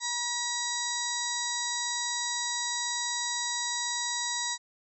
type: harmonic tone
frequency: 961 Hz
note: B5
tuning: 48 cents flat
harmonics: 1 / 2 / 4 / 5 / 6 / 7 / 8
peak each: -37 / -37 / -35 / -39 / -37 / -38 / -37 dBFS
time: 0-4.58 s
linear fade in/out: 50 ms
effects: none